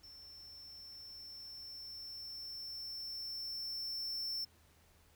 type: tone with level ramp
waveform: square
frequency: 5380 Hz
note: E8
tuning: 34 cents sharp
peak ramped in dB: -53 to -37 dBFS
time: 0.03-4.45 s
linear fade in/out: 10 ms
effects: added 81 Hz sine -68 dBFS peak until 5.15 s + pink hiss -68 dBFS RMS until 5.15 s